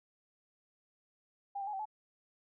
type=tone with pitch steps; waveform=sine; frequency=801 / 784 / 839 / 772 / 856 Hz; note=G5 / G5 / G#5 / G5 / A5; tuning=+37 / 0 / +17 / -27 / -48 cents; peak=-36 dBFS; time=1.55-1.855 s; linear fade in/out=10 ms; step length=61 ms; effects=none